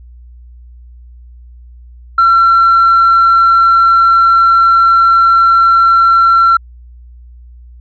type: tone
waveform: sine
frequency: 1356 Hz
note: E6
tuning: 49 cents sharp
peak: -3 dBFS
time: 2.18-6.57 s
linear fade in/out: 5 ms
effects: tanh soft clip ceiling -2 dBFS + added 60 Hz sine -33 dBFS peak until 7.8 s